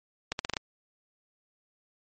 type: accelerating click train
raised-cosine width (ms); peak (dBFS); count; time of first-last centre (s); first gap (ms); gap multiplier
0.2; -12; 6; 0.32-0.568; 71; 0.82
effects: MP3 32 kbps

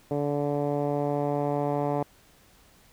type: tone with low-pass filter sweep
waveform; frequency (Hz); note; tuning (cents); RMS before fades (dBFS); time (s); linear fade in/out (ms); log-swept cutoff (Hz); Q
10% pulse; 144.7; D3; -25; -27; 0.11-2.03; 2; 550 to 860; 1.4
effects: pink hiss -58 dBFS RMS until 2.92 s

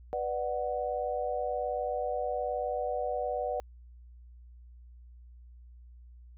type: chord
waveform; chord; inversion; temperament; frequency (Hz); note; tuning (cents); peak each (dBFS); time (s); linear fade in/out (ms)
sine; B minor; none; just; 493.9 / 592.7 / 740.8; B4 / D5 / F#5; 0 / +16 / +2; -34; 0.13-3.6; 0
effects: added 60 Hz sine -49 dBFS peak until 6.37 s

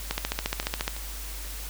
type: two click trains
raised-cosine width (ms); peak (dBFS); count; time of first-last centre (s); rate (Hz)
0.2; -9 / -21; 12 / 4; 0.11-0.879 / 0.46-0.965; 14.3 / 5.94
effects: added 50 Hz sine -36 dBFS peak until 1.69 s + white hiss -40 dBFS RMS until 1.69 s

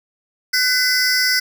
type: tone cluster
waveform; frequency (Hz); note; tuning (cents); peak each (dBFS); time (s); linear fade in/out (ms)
square; 1507 / 2017 / 4874 / 5400; F#6 / B6 / D#8 / E8; +31 / +36 / -37 / +41; -21; 0.53-1.4; 10
effects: none

